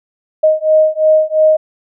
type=beating tone pair; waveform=sine; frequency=622.3 / 625.2 Hz; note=D#5 / D#5; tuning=0 / +8 cents; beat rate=2.9 Hz; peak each=-11 dBFS; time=0.43-1.57 s; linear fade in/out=10 ms; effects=none